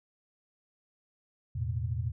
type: chord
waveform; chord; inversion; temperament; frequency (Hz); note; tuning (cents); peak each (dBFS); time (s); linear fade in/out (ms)
sine; E suspended fourth; none; equal with one note detuned; 83.36 / 110 / 123.47; E2 / A2 / B2; +20 / 0 / 0; -34; 1.55-2.12; 10
effects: none